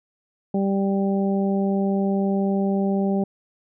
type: harmonic tone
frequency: 196.2 Hz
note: G3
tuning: 2 cents sharp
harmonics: 1 / 2 / 3 / 4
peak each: -20 / -26 / -30 / -32 dBFS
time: 0.54-3.24 s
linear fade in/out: 5 ms
effects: none